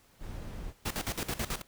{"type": "noise", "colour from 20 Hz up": "brown", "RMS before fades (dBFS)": -40, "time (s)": [0.19, 0.74], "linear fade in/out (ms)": 50}
{"type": "noise with tremolo", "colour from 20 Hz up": "pink", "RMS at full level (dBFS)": -33, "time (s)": [0.85, 1.62], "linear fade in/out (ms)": 10, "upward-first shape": "square", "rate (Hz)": 9.2, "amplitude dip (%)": 80}
{"effects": ["pink hiss -63 dBFS RMS until 1.67 s"]}